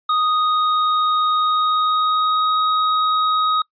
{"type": "tone with pitch glide", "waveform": "square", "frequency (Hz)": [1244.5, 1258.2], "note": ["D#6", "D#6"], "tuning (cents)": [0, 19], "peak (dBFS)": -16, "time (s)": [0.09, 3.62], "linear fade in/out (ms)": 5, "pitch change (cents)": 19, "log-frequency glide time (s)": [1.35, 2.58], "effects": ["noise-tail reverb RT60 0.1 s tail -24 dB re dry", "resampled to 11025 Hz"]}